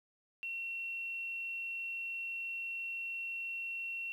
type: tone with quantisation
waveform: sine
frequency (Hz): 2723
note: F7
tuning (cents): -44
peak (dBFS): -37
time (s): 0.43-4.12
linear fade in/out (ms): 0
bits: 11
effects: none